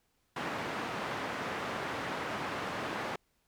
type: band-pass noise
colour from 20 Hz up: white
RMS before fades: -37 dBFS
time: 0.36-3.16 s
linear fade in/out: 5 ms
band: 110 to 1500 Hz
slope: 12 dB/octave
effects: pink hiss -75 dBFS RMS until 3.47 s